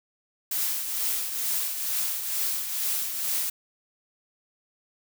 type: noise with tremolo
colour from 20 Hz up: blue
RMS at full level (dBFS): -26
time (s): 0.51-3.5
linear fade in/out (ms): 5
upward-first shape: triangle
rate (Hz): 2.2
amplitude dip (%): 55
effects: none